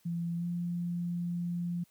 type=tone with pitch glide; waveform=sine; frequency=170 to 173.67 Hz; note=F3 to F3; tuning=-46 to -9 cents; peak=-31 dBFS; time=0.05-1.84 s; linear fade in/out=10 ms; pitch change=+37 cents; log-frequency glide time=0.37-0.45 s; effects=white hiss -68 dBFS RMS until 1.9 s + high-pass 60 Hz 12 dB/octave